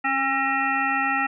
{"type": "harmonic tone with a mistuned harmonic", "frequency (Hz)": 269.3, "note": "C#4", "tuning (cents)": -50, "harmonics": [1, 3, 5, 7, 9, 10], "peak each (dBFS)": [-31, -26, -26, -25, -33, -31], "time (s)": [0.04, 1.27], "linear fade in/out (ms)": 10, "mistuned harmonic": 1, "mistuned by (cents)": 23, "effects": []}